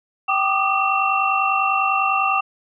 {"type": "tone cluster", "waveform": "sine", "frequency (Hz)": [776, 1176, 1226, 2714], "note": ["G5", "D6", "D#6", "E7"], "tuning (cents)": [-18, 2, -26, 50], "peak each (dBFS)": -22, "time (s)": [0.28, 2.41], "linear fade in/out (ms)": 10, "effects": []}